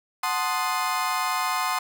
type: chord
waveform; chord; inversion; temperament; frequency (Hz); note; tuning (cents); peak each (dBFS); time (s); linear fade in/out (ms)
35% pulse; F# diminished seventh; none; equal with one note detuned; 740 / 877.5 / 1046.5 / 1244.5; F#5 / A5 / C6 / Eb6; 0 / -5 / 0 / 0; -29 / -30 / -25 / -28; 0.23-1.79; 5
effects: none